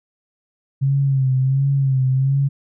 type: tone with vibrato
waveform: sine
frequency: 134.5 Hz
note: C3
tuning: 48 cents sharp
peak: -14 dBFS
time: 0.81-2.49 s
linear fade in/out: 20 ms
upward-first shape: sine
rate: 1.4 Hz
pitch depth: 58 cents each way
effects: none